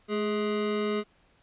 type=tone pair together; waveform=square; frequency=212.7 / 416.2 Hz; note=G#3 / G#4; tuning=+42 / +4 cents; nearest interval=octave; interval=1162 cents; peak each=-31 / -29 dBFS; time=0.08-1.04 s; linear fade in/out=50 ms; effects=pink hiss -64 dBFS RMS until 1.42 s + resampled to 8000 Hz